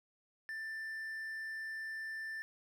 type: tone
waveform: triangle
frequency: 1775 Hz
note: A6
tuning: 15 cents sharp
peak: -38 dBFS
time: 0.49-2.42 s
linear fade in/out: 0 ms
effects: none